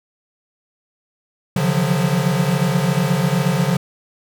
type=tone cluster; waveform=square; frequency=137.1 / 151.2 / 173.8 / 182.1 Hz; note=C#3 / D#3 / F3 / F#3; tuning=-19 / -49 / -8 / -27 cents; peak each=-22 dBFS; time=1.56-3.77 s; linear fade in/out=5 ms; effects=none